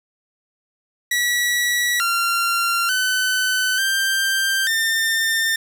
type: tone with pitch steps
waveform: sawtooth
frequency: 1938 / 1379 / 1512 / 1576 / 1804 Hz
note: B6 / F6 / F#6 / G6 / A6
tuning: -33 / -22 / +37 / +9 / +43 cents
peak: -14 dBFS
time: 1.11-5.56 s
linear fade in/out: 5 ms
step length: 890 ms
effects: none